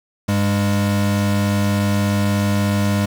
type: tone pair together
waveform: square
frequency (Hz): 100 / 203.3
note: G2 / G#3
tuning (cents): +35 / -37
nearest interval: octave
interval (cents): 1228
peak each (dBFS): -19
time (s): 0.28-3.06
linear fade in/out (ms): 10
effects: 7-bit